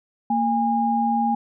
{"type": "tone pair together", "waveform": "sine", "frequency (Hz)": [230.5, 816.7], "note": ["A#3", "G#5"], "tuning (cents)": [-19, -29], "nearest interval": "octave + minor seventh", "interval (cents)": 2190, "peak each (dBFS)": [-22, -20], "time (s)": [0.3, 1.35], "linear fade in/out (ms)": 5, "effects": []}